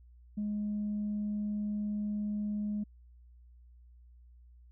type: tone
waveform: sine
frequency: 208.5 Hz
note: G#3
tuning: 7 cents sharp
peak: -30 dBFS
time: 0.37-2.84 s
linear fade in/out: 10 ms
effects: tanh soft clip ceiling -28 dBFS + added 60 Hz sine -54 dBFS peak until 4.71 s